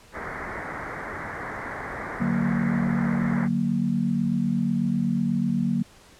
white low-pass noise, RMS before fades -34 dBFS, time 0.12-3.49 s, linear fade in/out 50 ms, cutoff 2100 Hz, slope 96 dB/octave
sine chord, D augmented, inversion none, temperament equal, 146.83 / 185 / 233.1 Hz, D3 / F#3 / A#3, 0 / 0 / 0 cents, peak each -29 / -25 / -24 dBFS, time 2.2-5.83 s, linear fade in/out 10 ms
effects pink hiss -52 dBFS RMS until 6.19 s + low-pass 10000 Hz 12 dB/octave

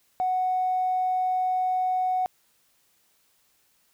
triangle tone with tanh clipping, 740 Hz, F#5, in tune, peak -22 dBFS, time 0.2-2.26 s, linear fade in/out 0 ms, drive 4 dB, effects white hiss -66 dBFS RMS until 3.93 s

